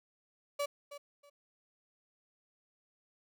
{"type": "tone with echo", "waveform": "35% pulse", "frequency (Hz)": 574, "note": "D5", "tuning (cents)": -40, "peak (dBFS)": -30, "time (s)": [0.59, 0.66], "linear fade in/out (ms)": 10, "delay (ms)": 320, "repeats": 2, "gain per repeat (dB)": -13, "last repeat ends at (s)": 1.3, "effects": []}